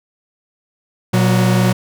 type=tone pair together; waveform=45% pulse; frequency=119.47 / 185 Hz; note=A#2 / F#3; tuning=+43 / 0 cents; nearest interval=minor sixth; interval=757 cents; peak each=-14 dBFS; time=1.13-1.73 s; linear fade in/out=10 ms; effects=none